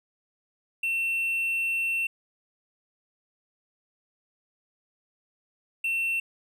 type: tone pair in turn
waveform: triangle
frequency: 2700 / 2700 Hz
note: E7 / E7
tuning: +41 / +41 cents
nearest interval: unison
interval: 0 cents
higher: neither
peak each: -23 dBFS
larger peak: neither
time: 0.83-2.07 / 5.84-6.2 s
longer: first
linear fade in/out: 5 ms
effects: none